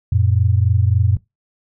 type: tone pair together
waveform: sine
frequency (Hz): 90.8 / 114.4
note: F#2 / A#2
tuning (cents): -32 / -32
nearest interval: major third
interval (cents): 400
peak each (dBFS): -14 / -16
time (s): 0.12-1.17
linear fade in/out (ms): 5
effects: noise-tail reverb RT60 0.2 s tail -21 dB re dry